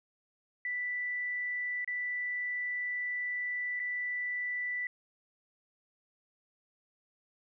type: tone with dropouts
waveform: sine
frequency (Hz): 1975.5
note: B6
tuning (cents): 0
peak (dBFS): -32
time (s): 0.65-4.87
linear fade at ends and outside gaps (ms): 2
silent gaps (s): 1.846-1.876 / 3.795-3.799
effects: none